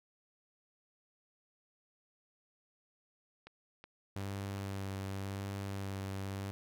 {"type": "click train", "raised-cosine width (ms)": 0.3, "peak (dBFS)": -34, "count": 4, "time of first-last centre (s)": [3.47, 4.581], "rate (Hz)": 2.7}
{"type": "tone with vibrato", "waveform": "sawtooth", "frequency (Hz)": 98, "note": "G2", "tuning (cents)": 0, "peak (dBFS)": -34, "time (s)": [4.16, 6.51], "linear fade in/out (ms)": 0, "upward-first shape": "sine", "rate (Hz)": 0.9, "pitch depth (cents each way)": 17}
{"effects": []}